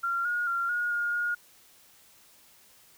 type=tone with pitch steps; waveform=sine; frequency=1380 / 1437 / 1381 / 1439 / 1423 / 1431 Hz; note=F6 / F6 / F6 / F#6 / F6 / F6; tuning=-21 / +49 / -20 / -49 / +32 / +42 cents; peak=-26 dBFS; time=0.03-1.35 s; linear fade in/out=10 ms; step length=220 ms; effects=white hiss -58 dBFS RMS until 2.97 s